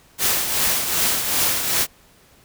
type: noise with tremolo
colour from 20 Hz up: white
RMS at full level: -18 dBFS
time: 0.18-1.87 s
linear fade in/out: 50 ms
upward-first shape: triangle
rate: 2.6 Hz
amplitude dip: 55%
effects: pink hiss -53 dBFS RMS until 2.44 s